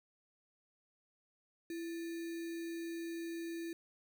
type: tone with sample-and-hold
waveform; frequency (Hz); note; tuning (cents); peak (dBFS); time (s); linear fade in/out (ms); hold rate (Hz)
sine; 333.8; E4; +22; -39; 1.7-3.73; 2; 2100
effects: none